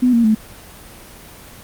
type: tone with pitch steps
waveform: sine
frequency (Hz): 250 / 233.3 / 217.6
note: B3 / A#3 / A3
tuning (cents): +21 / +2 / -19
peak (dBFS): -10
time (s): 0.02-0.35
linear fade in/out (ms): 10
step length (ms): 110
effects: pink hiss -39 dBFS RMS until 1.63 s + Opus 24 kbps